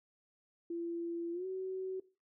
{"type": "tone with pitch glide", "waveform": "sine", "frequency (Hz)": [339.3, 376.5], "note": ["F4", "F#4"], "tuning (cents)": [-50, 30], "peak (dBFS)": -36, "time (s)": [0.7, 2], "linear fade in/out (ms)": 5, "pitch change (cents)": 180, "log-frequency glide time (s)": [1.32, 1.46], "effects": ["noise-tail reverb RT60 0.3 s tail -18 dB re dry"]}